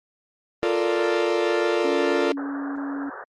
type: chord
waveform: 40% pulse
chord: Bb major seventh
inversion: second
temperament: equal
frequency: 349.2 / 440 / 466.2 / 587.3 Hz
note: F4 / A4 / Bb4 / D5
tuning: 0 / 0 / 0 / 0 cents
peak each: -23 / -24 / -27 / -26 dBFS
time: 0.63-2.32 s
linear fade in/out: 0 ms
type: tone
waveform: sine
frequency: 280 Hz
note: C#4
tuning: 18 cents sharp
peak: -27 dBFS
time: 1.84-3.1 s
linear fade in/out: 10 ms
type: band-pass noise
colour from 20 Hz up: white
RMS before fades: -37 dBFS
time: 2.37-3.24 s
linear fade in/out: 2 ms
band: 380 to 1700 Hz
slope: 96 dB/octave
effects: low-pass 4000 Hz 12 dB/octave + Opus 32 kbps